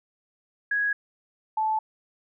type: tone pair in turn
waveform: sine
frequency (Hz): 1661.2 / 871.4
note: G#6 / A5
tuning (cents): 0 / -17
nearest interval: major seventh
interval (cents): 1117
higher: first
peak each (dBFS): -22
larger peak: neither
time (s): 0.71-0.93 / 1.57-1.79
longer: neither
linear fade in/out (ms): 5
effects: none